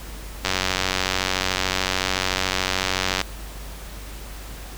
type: click train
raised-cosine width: 0.2 ms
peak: -3 dBFS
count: 260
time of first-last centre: 0.45-3.214 s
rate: 93.7 Hz
effects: added 50 Hz sine -35 dBFS peak until 4.77 s + pink hiss -40 dBFS RMS until 4.77 s